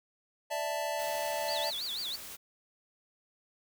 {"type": "chord", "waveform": "square", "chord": "D suspended second", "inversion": "none", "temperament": "just", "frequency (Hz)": [587.3, 660.7, 881], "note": ["D5", "E5", "A5"], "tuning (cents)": [0, 4, 2], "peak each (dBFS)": -37, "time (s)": [0.5, 1.71], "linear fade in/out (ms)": 20}
{"type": "noise", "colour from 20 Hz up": "white", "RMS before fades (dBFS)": -45, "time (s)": [0.98, 2.37], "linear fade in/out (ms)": 20}
{"type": "tone with vibrato", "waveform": "sine", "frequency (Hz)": 3961, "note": "B7", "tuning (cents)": 4, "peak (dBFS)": -34, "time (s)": [1.48, 2.16], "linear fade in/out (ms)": 5, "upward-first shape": "sine", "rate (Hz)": 6.2, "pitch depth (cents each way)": 290}
{"effects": []}